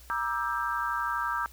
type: chord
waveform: sine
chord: E half-diminished seventh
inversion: second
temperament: just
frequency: 949.3 / 1186.7 / 1318.5 / 1582.2 Hz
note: Bb5 / D6 / E6 / G6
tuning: +31 / +18 / 0 / +16 cents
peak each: -33 dBFS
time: 0.1-1.46 s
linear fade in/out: 0 ms
effects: added 60 Hz sine -50 dBFS peak until 1.52 s + white hiss -55 dBFS RMS until 1.52 s